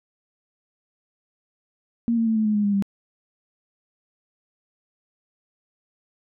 sine tone with pitch steps, 233.1 / 227.8 / 222.6 / 217.5 / 212.5 / 207.7 / 202.9 / 198.29 Hz, A#3 / A#3 / A3 / A3 / G#3 / G#3 / G#3 / G3, 0 / -40 / +20 / -20 / +40 / 0 / -40 / +20 cents, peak -18 dBFS, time 2.08-2.824 s, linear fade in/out 0 ms, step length 93 ms, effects none

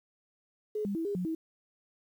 sine tone with pitch steps, 424.8 / 200.3 / 328.1 / 405.7 / 180.9 / 322.5 Hz, G#4 / G3 / E4 / G#4 / F#3 / E4, +39 / +38 / -8 / -41 / -39 / -38 cents, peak -30 dBFS, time 0.75-1.35 s, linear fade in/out 5 ms, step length 100 ms, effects 10-bit

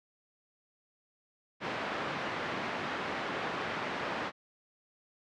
white band-pass noise, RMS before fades -36 dBFS, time 1.6-4.32 s, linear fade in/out 50 ms, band 140 to 1700 Hz, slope 12 dB/octave, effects low-pass 5000 Hz 12 dB/octave

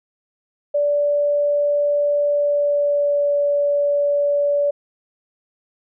sine tone with pitch glide, 581 to 575.7 Hz, D5 to D5, -19 to -35 cents, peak -15 dBFS, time 0.74-4.71 s, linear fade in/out 10 ms, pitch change -16 cents, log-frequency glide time 2.27-3.35 s, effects none

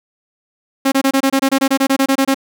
sawtooth tone bursts, 270.4 Hz, C#4, 43 cents flat, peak -7 dBFS, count 16, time 0.85-2.345 s, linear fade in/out 10 ms, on 70 ms, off 25 ms, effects none

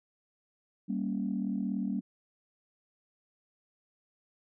sine chord, G diminished, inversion none, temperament equal, 196 / 233.1 / 277.2 Hz, G3 / Bb3 / Db4, 0 / 0 / 0 cents, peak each -32 / -34 / -36 dBFS, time 0.88-2.01 s, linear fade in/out 20 ms, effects tanh soft clip ceiling -21 dBFS

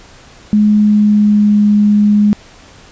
sine tone with pitch glide, 210.2 to 207.7 Hz, G#3 to G#3, +21 to 0 cents, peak -6 dBFS, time 0.53-2.33 s, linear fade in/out 0 ms, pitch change -21 cents, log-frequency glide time 0.69-1.59 s, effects pink hiss -40 dBFS RMS until 2.91 s + resampled to 16000 Hz

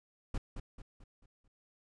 brown noise with echo, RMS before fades -34 dBFS, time 0.34-0.38 s, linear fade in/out 5 ms, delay 220 ms, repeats 5, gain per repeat -7 dB, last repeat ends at 1.48 s, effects resampled to 22050 Hz

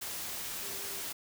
sine tone in noise, 395.9 Hz, G4, 17 cents sharp, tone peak -50 dBFS, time 0.62-1.01 s, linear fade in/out 10 ms, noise white, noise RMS -39 dBFS, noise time 0.01-1.13 s, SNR -14 dB, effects none

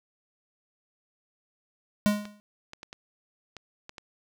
square tone with exponential decay, 207.7 Hz, G#3, in tune, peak -18 dBFS, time 2.06-2.4 s, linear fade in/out 0 ms, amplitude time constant 72 ms
clicks, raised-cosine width 0.2 ms, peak -24 dBFS, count 7, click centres 2.254 / 2.734 / 2.831 / 2.929 / 3.567 / 3.894 / 3.982 s
effects none

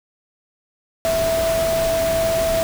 sine tone in noise, 658 Hz, E5, 3 cents flat, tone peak -17 dBFS, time 1.05-2.63 s, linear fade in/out 0 ms, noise pink, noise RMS -26 dBFS, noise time 1.05-2.63 s, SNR +6 dB, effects none

